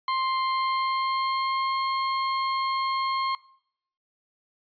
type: tone with pitch glide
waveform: 40% pulse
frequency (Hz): 1051 to 1066.9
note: C6 to C6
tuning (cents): +7 to +33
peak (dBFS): -23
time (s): 0.08-3.35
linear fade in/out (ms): 2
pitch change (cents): +26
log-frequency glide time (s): 0.44-1.76
effects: noise-tail reverb RT60 0.7 s tail -22 dB re dry + resampled to 11025 Hz